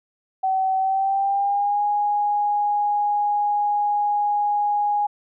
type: tone with pitch glide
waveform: sine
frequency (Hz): 762 to 826.2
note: G5 to G#5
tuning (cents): -49 to -9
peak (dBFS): -18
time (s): 0.43-5.07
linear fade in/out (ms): 10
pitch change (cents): +140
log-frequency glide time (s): 0.78-1.83
effects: none